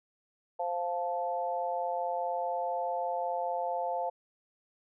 sine chord, F major, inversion second, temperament equal with one note detuned, 523.3 / 698.5 / 874.4 Hz, C5 / F5 / A5, 0 / 0 / -11 cents, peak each -35 / -33 / -35 dBFS, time 0.59-4.1 s, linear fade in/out 10 ms, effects none

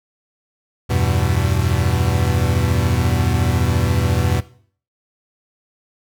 40% pulse chord, E minor, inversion none, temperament equal with one note detuned, 82.41 / 96.65 / 123.47 Hz, E2 / G2 / B2, 0 / -24 / 0 cents, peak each -19 dBFS, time 0.89-4.41 s, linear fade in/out 20 ms, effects noise-tail reverb RT60 0.5 s tail -17 dB re dry

